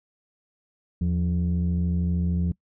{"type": "tone pair together", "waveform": "sine", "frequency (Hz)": [81.34, 174.61], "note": ["E2", "F3"], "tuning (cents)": [-23, 0], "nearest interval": "octave + minor second", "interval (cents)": 1323, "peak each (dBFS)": -22, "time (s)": [1.01, 2.52], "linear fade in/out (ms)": 5, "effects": ["noise-tail reverb RT60 0.1 s tail -24 dB re dry", "tanh soft clip ceiling -18 dBFS"]}